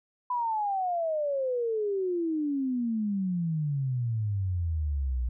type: exponential sweep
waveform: sine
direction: down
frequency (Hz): 1004 to 58.8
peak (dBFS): -26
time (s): 0.3-5.29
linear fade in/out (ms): 5
effects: none